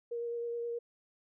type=tone with vibrato; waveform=sine; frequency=470.9 Hz; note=A#4; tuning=18 cents sharp; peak=-34 dBFS; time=0.11-0.79 s; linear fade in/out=10 ms; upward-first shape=sine; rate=9.5 Hz; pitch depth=12 cents each way; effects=none